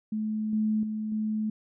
sine tone with level steps, 215.7 Hz, A3, 34 cents flat, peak -27 / -23 / -29 / -26 dBFS, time 0.12-1.5 s, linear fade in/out 5 ms, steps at 0.53 / 0.83 / 1.12 s, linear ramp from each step 2 ms, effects none

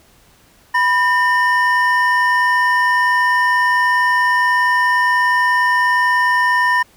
triangle tone pair together, 987.8 / 1816.9 Hz, B5 / A#6, 0 / -45 cents, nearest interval major seventh, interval 1055 cents, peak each -13 dBFS, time 0.74-6.83 s, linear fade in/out 10 ms, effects pink hiss -51 dBFS RMS until 6.96 s

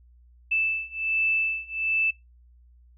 sine beating tone pair, 2637 / 2638.3 Hz, E7 / E7, 0 / +1 cents, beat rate 1.3 Hz, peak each -27 / -26 dBFS, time 0.51-2.11 s, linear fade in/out 10 ms, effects noise-tail reverb RT60 0.2 s tail -22 dB re dry + added 60 Hz sine -52 dBFS peak until 2.97 s

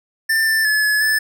square tone with pitch steps, 1786 / 1775 / 1717 / 1705 / 1742 Hz, A6 / A6 / A6 / G#6 / A6, +25 / +15 / -43 / +45 / -18 cents, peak -15 dBFS, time 0.29-1.19 s, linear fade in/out 10 ms, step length 180 ms, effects none

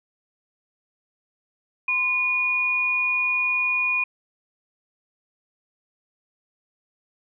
sine tone pair together, 1031 / 2450 Hz, C6 / D#7, -26 / -27 cents, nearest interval octave + minor third, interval 1499 cents, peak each -31 / -20 dBFS, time 1.88-4.04 s, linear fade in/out 5 ms, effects none

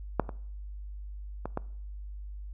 clicks, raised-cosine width 1 ms, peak -9 / -23 / -19 / -16 dBFS, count 4, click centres 0.197 / 0.292 / 1.456 / 1.574 s, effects noise-tail reverb RT60 0.6 s tail -22 dB re dry + added 50 Hz sine -38 dBFS peak until 2.53 s

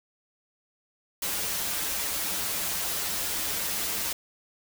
white noise with comb filter, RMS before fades -30 dBFS, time 1.22-4.13 s, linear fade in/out 5 ms, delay 8 ms, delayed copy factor -1, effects none

